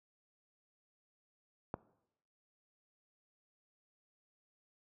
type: click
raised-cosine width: 1 ms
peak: -23 dBFS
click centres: 1.741 s
effects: noise-tail reverb RT60 0.8 s tail -19 dB re dry + high-pass 80 Hz 12 dB/octave